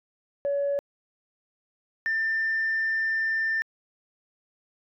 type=tone pair in turn; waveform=sine; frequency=565 / 1789.7 Hz; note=C#5 / A6; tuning=+33 / +29 cents; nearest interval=octave + minor sixth; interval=1996 cents; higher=second; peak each=-22 dBFS; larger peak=neither; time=0.45-0.79 / 2.06-3.62 s; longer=second; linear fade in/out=0 ms; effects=tanh soft clip ceiling -20 dBFS